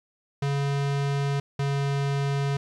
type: tone pair in turn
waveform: square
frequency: 140.5 / 140 Hz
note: C#3 / C#3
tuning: +24 / +18 cents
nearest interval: unison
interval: 6 cents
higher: first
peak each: -24 dBFS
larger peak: neither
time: 0.42-1.4 / 1.59-2.57 s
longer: neither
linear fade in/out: 5 ms
effects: low-pass 6000 Hz 12 dB/octave + 10-bit